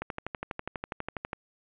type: click train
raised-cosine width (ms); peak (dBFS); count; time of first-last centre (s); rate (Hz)
0.5; -18; 17; 0.02-1.331; 12.2
effects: resampled to 8000 Hz + 9-bit

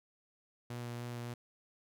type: tone with vibrato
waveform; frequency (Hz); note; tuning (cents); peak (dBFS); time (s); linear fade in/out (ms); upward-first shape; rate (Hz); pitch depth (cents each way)
sawtooth; 120.1; B2; -48; -36; 0.7-1.34; 5; sine; 3.4; 10
effects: none

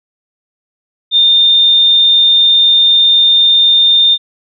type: tone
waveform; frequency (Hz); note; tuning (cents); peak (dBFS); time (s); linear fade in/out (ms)
sine; 3622; A7; +49; -5; 1.11-4.18; 50
effects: none

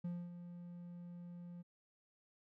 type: tone with ADSR envelope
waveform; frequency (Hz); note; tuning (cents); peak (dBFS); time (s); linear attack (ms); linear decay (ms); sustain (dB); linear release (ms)
triangle; 174.61; F3; 0; -36; 0.04-1.63; 8; 250; -10; 22
effects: none

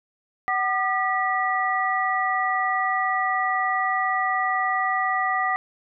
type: tone cluster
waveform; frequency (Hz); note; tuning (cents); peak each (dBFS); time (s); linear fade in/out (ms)
sine; 754 / 1207 / 1945; F#5 / D6 / B6; +32 / +47 / -27; -25; 0.48-5.56; 0
effects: none

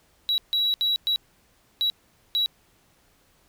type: tone bursts at uneven times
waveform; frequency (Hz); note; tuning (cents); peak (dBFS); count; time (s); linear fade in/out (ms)
triangle; 3895; B7; -25; -18; 6; 0.29-0.38 / 0.53-0.74 / 0.81-0.96 / 1.07-1.16 / 1.81-1.9 / 2.35-2.46; 0
effects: tanh soft clip ceiling -15 dBFS + pink hiss -62 dBFS RMS until 3.48 s

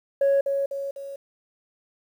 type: tone with echo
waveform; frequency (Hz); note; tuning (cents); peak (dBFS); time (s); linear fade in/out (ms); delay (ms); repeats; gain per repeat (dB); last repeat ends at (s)
sine; 554.4; C#5; 0; -15; 0.21-0.41; 5; 250; 3; -6; 1.16
effects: tanh soft clip ceiling -15 dBFS + 9-bit

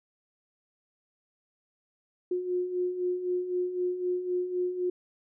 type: beating tone pair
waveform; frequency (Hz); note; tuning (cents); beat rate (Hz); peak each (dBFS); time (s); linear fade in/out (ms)
sine; 357.5 / 361.4; F4 / F#4; +41 / -41; 3.9; -35 / -28; 2.31-4.9; 5
effects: none

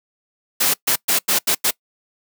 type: noise bursts at uneven times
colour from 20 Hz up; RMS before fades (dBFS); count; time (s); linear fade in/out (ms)
white; -17; 6; 0.6-0.74 / 0.87-0.96 / 1.08-1.19 / 1.28-1.39 / 1.47-1.55 / 1.64-1.71; 10
effects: noise-tail reverb RT60 0.1 s tail -23 dB re dry + high-pass 150 Hz 12 dB/octave

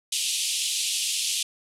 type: band-pass noise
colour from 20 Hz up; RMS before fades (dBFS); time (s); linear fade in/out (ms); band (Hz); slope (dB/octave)
pink; -27; 0.12-1.43; 5; 2700 to 11000; 48
effects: none

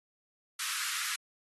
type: high-pass noise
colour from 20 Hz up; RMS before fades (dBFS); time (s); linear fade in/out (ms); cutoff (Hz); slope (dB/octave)
pink; -35; 0.59-1.16; 5; 1200; 48
effects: AAC 32 kbps

